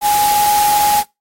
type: tone in noise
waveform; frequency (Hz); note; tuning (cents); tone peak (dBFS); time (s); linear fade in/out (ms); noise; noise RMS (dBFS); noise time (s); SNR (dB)
sine; 830.6; G#5; 0; -11; 0.01-1.04; 50; white; -20; 0.01-1.04; +6
effects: noise-tail reverb RT60 0.2 s tail -22 dB re dry + AAC 48 kbps